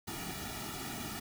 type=noise with comb filter; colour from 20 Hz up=pink; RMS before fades=-41 dBFS; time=0.07-1.2 s; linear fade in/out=10 ms; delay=1.9 ms; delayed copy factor=-1; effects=none